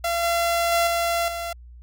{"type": "tone with level steps", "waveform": "sawtooth", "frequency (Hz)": 682, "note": "F5", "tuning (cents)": -41, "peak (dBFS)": [-18, -16, -14, -17, -24], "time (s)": [0.04, 1.53], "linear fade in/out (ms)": 5, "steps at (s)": [0.23, 0.72, 0.87, 1.28], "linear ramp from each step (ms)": 2, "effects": ["added 60 Hz sine -41 dBFS peak until 1.82 s"]}